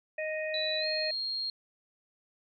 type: harmonic tone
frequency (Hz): 622.3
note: D#5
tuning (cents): 0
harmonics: 1 / 3 / 4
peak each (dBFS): -33 / -38 / -39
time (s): 0.18-1.11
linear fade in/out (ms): 5
type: tone with pitch glide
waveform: sine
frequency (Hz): 3956 to 4240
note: B7 to C8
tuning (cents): +2 to +22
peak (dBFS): -31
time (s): 0.54-1.5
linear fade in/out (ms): 2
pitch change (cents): +120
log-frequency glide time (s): 0.79-0.86
effects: none